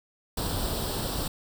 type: noise with comb filter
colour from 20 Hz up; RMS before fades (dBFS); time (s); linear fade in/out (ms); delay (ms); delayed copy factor
pink; -30; 0.37-1.28; 5; 0.23; +0.7
effects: none